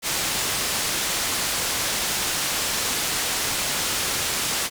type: low-pass noise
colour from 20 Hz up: white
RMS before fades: -25 dBFS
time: 0.02-4.7 s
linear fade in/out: 50 ms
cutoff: 8700 Hz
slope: 12 dB/octave
effects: none